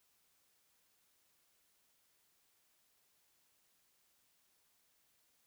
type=silence; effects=white hiss -75 dBFS RMS until 5.46 s